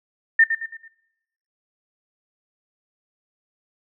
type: tone with echo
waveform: sine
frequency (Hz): 1811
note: A6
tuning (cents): +49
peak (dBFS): -10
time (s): 0.39-0.44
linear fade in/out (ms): 5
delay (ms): 110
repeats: 4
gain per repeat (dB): -8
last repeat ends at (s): 0.88
effects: noise-tail reverb RT60 0.9 s tail -21 dB re dry